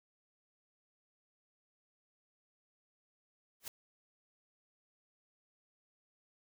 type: noise with exponential growth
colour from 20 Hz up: white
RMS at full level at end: -38 dBFS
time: 3.6-3.68 s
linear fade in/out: 2 ms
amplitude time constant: 16 ms
effects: none